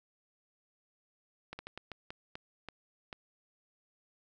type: slowing click train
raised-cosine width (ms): 0.3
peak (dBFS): -26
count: 9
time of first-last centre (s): 1.53-3.128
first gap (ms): 60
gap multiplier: 1.33
effects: none